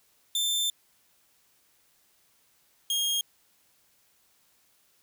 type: tone pair in turn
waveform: sawtooth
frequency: 3559 / 3247 Hz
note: A7 / G#7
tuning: +19 / -40 cents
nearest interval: major second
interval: 159 cents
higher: first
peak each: -22 dBFS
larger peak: neither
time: 0.35-0.7 / 2.9-3.21 s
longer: first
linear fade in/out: 2 ms
effects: white hiss -66 dBFS RMS until 5.02 s